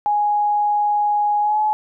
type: tone with pitch glide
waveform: sine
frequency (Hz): 830.6 to 852.5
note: G#5 to G#5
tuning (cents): 0 to +45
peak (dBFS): -15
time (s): 0.06-1.73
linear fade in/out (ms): 0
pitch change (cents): +45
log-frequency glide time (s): 1.41-1.59
effects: none